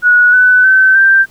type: tone with pitch steps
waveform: sine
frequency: 1462 / 1497.9 / 1534.7 / 1572.4 Hz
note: F#6 / F#6 / G6 / G6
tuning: -21 / +21 / -37 / +5 cents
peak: -4 dBFS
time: 0.02-1.26 s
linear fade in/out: 50 ms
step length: 310 ms
effects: pink hiss -45 dBFS RMS until 1.3 s